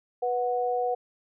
sine tone pair together, 491.2 / 736 Hz, B4 / F#5, -9 / -9 cents, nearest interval perfect fifth, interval 700 cents, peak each -27 dBFS, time 0.22-0.95 s, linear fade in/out 10 ms, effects none

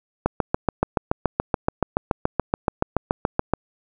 click train, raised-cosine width 1 ms, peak -4 dBFS, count 24, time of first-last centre 0.26-3.536 s, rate 7.02 Hz, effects none

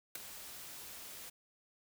white noise with ADSR envelope, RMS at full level -37 dBFS, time 0.15-1.3 s, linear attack 5 ms, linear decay 8 ms, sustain -12 dB, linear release 9 ms, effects none

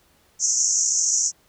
white band-pass noise, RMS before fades -21 dBFS, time 0.39-1.32 s, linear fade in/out 50 ms, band 5700 to 7200 Hz, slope 96 dB/octave, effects pink hiss -60 dBFS RMS until 1.48 s

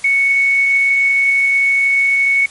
sine tone with quantisation, 2217 Hz, C#7, in tune, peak -10 dBFS, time 0.04-2.46 s, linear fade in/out 5 ms, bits 6, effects white hiss -38 dBFS RMS until 2.5 s + MP3 48 kbps

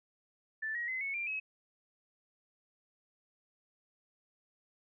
sine tone with pitch steps, 1760 / 1897.2 / 2045 / 2205 / 2377 / 2562 Hz, A6 / A#6 / C7 / C#7 / D7 / E7, 0 / +30 / -40 / -10 / +20 / -50 cents, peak -34 dBFS, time 0.62-1.4 s, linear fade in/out 10 ms, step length 130 ms, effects none

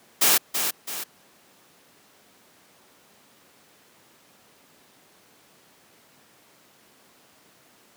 white noise with echo, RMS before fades -18 dBFS, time 0.21-0.38 s, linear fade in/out 10 ms, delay 330 ms, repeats 2, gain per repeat -7 dB, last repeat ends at 1.04 s, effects pink hiss -56 dBFS RMS until 7.96 s + high-pass 200 Hz 12 dB/octave

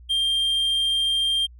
triangle tone, 3187 Hz, G7, 28 cents sharp, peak -18 dBFS, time 0.09-1.47 s, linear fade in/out 20 ms, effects added 60 Hz sine -43 dBFS peak until 1.59 s

